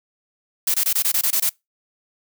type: noise bursts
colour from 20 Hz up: blue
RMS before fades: -19 dBFS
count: 9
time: 0.67-1.494 s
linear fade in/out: 5 ms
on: 72 ms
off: 22 ms
effects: noise-tail reverb RT60 0.2 s tail -25 dB re dry